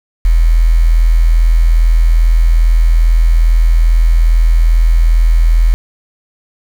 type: tone with quantisation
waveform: sine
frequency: 41.2 Hz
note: E1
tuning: in tune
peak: -5 dBFS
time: 0.25-5.74 s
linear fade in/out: 0 ms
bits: 5
effects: none